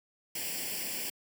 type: noise with comb filter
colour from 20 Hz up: white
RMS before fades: -36 dBFS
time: 0.35-1.1 s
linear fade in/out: 5 ms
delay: 0.39 ms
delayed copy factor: +0.8
effects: high-pass 150 Hz 12 dB/octave